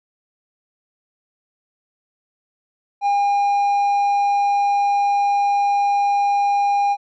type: tone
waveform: triangle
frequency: 808 Hz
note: G#5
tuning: 48 cents flat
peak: -13 dBFS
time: 3.01-6.97 s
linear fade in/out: 50 ms
effects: resampled to 16000 Hz